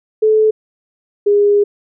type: tone pair in turn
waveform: sine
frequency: 433.6 / 409.3 Hz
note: A4 / G#4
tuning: -25 / -25 cents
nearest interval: minor second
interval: 100 cents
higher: first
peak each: -8 dBFS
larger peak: neither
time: 0.22-0.51 / 1.26-1.64 s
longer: second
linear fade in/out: 10 ms
effects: none